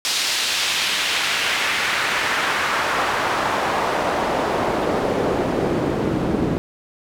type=noise with band-pass filter sweep; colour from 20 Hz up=pink; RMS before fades=-21 dBFS; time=0.05-6.58 s; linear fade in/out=0 ms; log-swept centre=4500 to 250 Hz; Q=1.1; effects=none